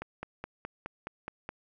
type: click train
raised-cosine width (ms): 0.5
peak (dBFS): -22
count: 8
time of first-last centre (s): 0.02-1.491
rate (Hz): 4.76
effects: none